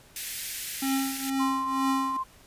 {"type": "high-pass noise", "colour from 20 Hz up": "white", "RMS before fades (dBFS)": -34, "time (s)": [0.16, 1.3], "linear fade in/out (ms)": 2, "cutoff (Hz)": 1600, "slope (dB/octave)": 48}
{"type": "tone with tremolo", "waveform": "square", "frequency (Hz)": 269.4, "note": "C#4", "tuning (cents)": -49, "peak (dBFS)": -24, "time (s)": [0.82, 2.17], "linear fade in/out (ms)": 5, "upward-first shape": "triangle", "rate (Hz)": 2.1, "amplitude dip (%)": 85}
{"type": "tone", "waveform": "sine", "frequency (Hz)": 1046.5, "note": "C6", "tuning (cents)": 0, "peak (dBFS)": -27, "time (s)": [1.39, 2.24], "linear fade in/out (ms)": 20}
{"effects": ["pink hiss -55 dBFS RMS until 2.46 s", "resampled to 32000 Hz"]}